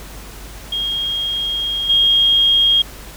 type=tone with level steps; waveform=sine; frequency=3250 Hz; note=G#7; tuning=38 cents flat; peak=-18 / -10 dBFS; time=0.72-2.82 s; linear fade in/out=5 ms; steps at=1.89 s; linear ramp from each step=10 ms; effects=added 50 Hz sine -35 dBFS peak until 3.16 s + pink hiss -37 dBFS RMS until 3.16 s